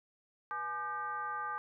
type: tone with frequency modulation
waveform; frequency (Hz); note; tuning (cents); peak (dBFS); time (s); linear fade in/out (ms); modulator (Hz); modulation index
sine; 1200; D6; +37; -35; 0.51-1.58; 0; 357; 0.99
effects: none